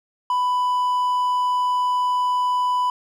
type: tone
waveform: triangle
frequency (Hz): 994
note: B5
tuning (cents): +11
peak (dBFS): -16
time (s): 0.3-2.9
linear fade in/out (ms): 2
effects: none